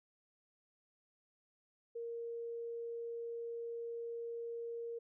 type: tone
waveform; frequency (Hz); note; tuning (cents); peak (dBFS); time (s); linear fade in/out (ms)
sine; 466.2; A#4; 0; -40; 1.95-4.99; 10
effects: none